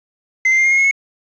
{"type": "tone with pitch steps", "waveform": "triangle", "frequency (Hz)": [2066, 2086, 2107, 2128, 2149, 2170, 2191], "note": ["C7", "C7", "C7", "C7", "C7", "C#7", "C#7"], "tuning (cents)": [-22, -6, 12, 29, 46, -37, -21], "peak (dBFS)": -9, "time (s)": [0.45, 0.912], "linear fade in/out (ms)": 5, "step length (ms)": 66, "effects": ["resampled to 16000 Hz", "7-bit"]}